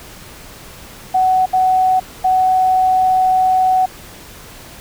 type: tone bursts at uneven times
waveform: sine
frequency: 747 Hz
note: F#5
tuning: 16 cents sharp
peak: -10 dBFS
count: 3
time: 1.14-1.46 / 1.53-2 / 2.24-3.86 s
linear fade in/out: 10 ms
effects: pink hiss -37 dBFS RMS until 4.8 s